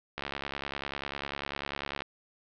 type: click train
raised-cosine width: 0.3 ms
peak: -18 dBFS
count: 130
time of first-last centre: 0.18-2.02 s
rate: 70.1 Hz
effects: low-pass 5000 Hz 12 dB/octave